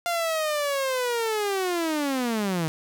sawtooth linear sweep, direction down, 698.5 to 153.8 Hz, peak -20 dBFS, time 0.06-2.68 s, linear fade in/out 0 ms, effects none

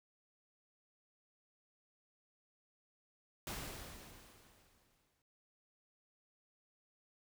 pink noise with exponential decay, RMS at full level -42 dBFS, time 3.47-5.22 s, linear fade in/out 1 ms, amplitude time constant 380 ms, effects noise-tail reverb RT60 0.3 s tail -26 dB re dry

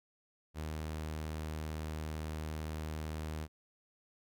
sawtooth tone, 77.78 Hz, D#2, in tune, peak -34 dBFS, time 0.54-3.48 s, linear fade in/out 50 ms, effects none

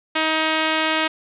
5% pulse tone, 315.8 Hz, D#4, 26 cents sharp, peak -6 dBFS, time 0.15-1.08 s, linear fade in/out 10 ms, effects resampled to 8000 Hz + 8-bit

